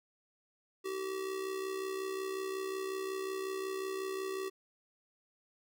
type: tone with amplitude modulation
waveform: square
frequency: 382.9 Hz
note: G4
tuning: 41 cents flat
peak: -34 dBFS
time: 0.84-4.5 s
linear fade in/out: 20 ms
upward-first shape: sine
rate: 65.5 Hz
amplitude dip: 55%
effects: none